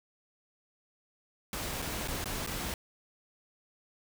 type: noise with dropouts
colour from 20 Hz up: pink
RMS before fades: -36 dBFS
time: 1.53-2.74 s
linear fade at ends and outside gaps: 1 ms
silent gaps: 1.819-1.823 / 2.076-2.082 / 2.242-2.257 / 2.464-2.473 s
effects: none